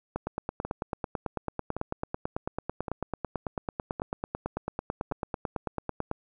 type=two click trains; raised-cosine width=1 ms; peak=-19 / -16 dBFS; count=5 / 55; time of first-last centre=0.65-5.114 / 0.16-6.114 s; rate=0.896 / 9.07 Hz; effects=none